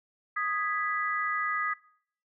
sine chord, G# minor, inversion second, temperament equal, 1244.5 / 1661.2 / 1975.5 Hz, D#6 / G#6 / B6, 0 / 0 / 0 cents, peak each -30 / -34 / -33 dBFS, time 0.36-1.74 s, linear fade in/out 10 ms, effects noise-tail reverb RT60 0.6 s tail -21 dB re dry

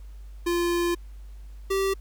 square tone pair in turn, 346.2 / 388.6 Hz, F4 / G4, -15 / -15 cents, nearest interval major second, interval 200 cents, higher second, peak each -23 dBFS, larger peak neither, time 0.46-0.95 / 1.7-1.94 s, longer first, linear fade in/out 10 ms, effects added 50 Hz sine -39 dBFS peak until 2 s + pink hiss -62 dBFS RMS until 2 s

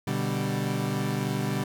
30% pulse chord, G major, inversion first, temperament equal, 123.47 / 146.83 / 196 Hz, B2 / D3 / G3, 0 / 0 / 0 cents, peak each -28 dBFS, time 0.07-1.64 s, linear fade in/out 5 ms, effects none

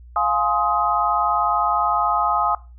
sine chord, F minor seventh, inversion none, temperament just, 698.5 / 838.1 / 1047.7 / 1257.2 Hz, F5 / Ab5 / C6 / Eb6, 0 / +16 / +2 / +18 cents, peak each -24 / -22 / -25 / -20 dBFS, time 0.16-2.55 s, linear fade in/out 2 ms, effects noise-tail reverb RT60 0.3 s tail -19 dB re dry + added 60 Hz sine -40 dBFS peak until 2.78 s

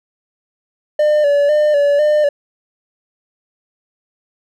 triangle tone with vibrato, 587.3 Hz, D5, in tune, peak -8 dBFS, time 0.99-2.29 s, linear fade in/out 5 ms, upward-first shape square, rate 2 Hz, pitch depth 42 cents each way, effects none

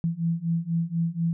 sine beating tone pair, 165 / 169.1 Hz, E3 / E3, +2 / +44 cents, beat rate 4.1 Hz, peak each -27 / -26 dBFS, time 0.04-1.33 s, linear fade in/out 0 ms, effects none

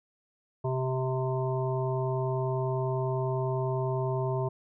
harmonic tone, 130 Hz, C3, 11 cents flat, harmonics 1 / 3 / 5 / 7 / 8, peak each -29 / -32 / -35 / -38 / -41 dBFS, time 0.64-4.49 s, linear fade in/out 10 ms, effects none

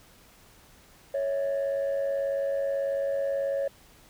sine tone pair together, 554.4 / 652.7 Hz, C#5 / E5, 0 / -17 cents, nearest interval minor third, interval 283 cents, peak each -24 / -32 dBFS, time 1.14-3.68 s, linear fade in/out 5 ms, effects tanh soft clip ceiling -23 dBFS + pink hiss -56 dBFS RMS until 4.09 s

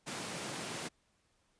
pink high-pass noise, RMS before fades -41 dBFS, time 0.06-0.89 s, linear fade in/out 20 ms, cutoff 130 Hz, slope 24 dB/octave, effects pink hiss -74 dBFS RMS until 1.59 s + resampled to 22050 Hz

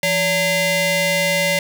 sawtooth ring-modulated tone, 740 Hz, F#5, in tune, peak -9 dBFS, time 0.03-1.59 s, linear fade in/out 2 ms, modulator 1310 Hz, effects none

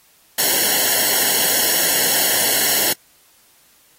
white noise with comb filter, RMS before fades -17 dBFS, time 0.38-2.93 s, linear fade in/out 5 ms, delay 0.82 ms, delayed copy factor -0.95, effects white hiss -54 dBFS RMS until 3.98 s + AAC 48 kbps

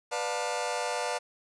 sawtooth chord, B half-diminished seventh, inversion none, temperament just, 493.9 / 592.7 / 711.2 / 889 Hz, B4 / D5 / F5 / A5, 0 / +16 / +31 / +18 cents, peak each -31 dBFS, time 0.11-1.19 s, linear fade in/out 20 ms, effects resampled to 22050 Hz + 9-bit

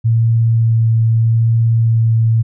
sine tone with vibrato, 113.9 Hz, A#2, 40 cents flat, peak -9 dBFS, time 0.04-2.43 s, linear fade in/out 20 ms, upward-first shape sine, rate 0.8 Hz, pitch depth 11 cents each way, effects none

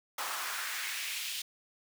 pink noise with high-pass filter sweep, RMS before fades -37 dBFS, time 0.18-1.42 s, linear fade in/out 5 ms, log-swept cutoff 920 to 3300 Hz, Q 1.8, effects none

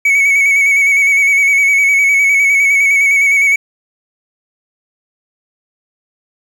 triangle tone with vibrato, 2238 Hz, C#7, 16 cents sharp, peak -6 dBFS, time 0.05-3.56 s, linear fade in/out 5 ms, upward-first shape square, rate 9.8 Hz, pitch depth 30 cents each way, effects 7-bit

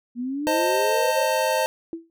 sine exponential sweep, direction up, 235.3 to 587.3 Hz, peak -25 dBFS, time 0.15-1.28 s, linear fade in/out 50 ms
square chord, A diminished, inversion first, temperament equal with one note detuned, 523.3 / 622.3 / 894.9 Hz, C5 / Eb5 / A5, 0 / 0 / +29 cents, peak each -25 dBFS, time 0.47-1.66 s, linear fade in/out 0 ms
sine tone with exponential decay, 330.7 Hz, E4, 6 cents sharp, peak -25 dBFS, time 1.93-2.1 s, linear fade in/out 1 ms, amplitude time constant 36 ms
effects none

